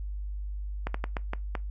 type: slowing click train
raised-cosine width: 0.5 ms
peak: -16 dBFS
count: 6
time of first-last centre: 0.87-1.552 s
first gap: 74 ms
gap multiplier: 1.31
effects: noise-tail reverb RT60 0.2 s tail -21 dB re dry + added 50 Hz sine -32 dBFS peak until 1.7 s